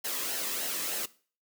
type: noise with flanger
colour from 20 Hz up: white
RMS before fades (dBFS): -33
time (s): 0.04-1.06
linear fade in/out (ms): 10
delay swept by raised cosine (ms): 0.84 to 1.39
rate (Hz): 3.3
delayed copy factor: -0.5
effects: noise-tail reverb RT60 0.4 s tail -19 dB re dry + high-pass 200 Hz 12 dB/octave